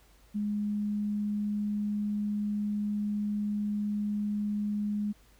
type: tone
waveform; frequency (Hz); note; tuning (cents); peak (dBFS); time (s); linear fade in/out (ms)
sine; 207.7; G#3; 0; -28; 0.34-5.13; 20
effects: added 50 Hz sine -60 dBFS peak until 5.39 s + pink hiss -63 dBFS RMS until 5.39 s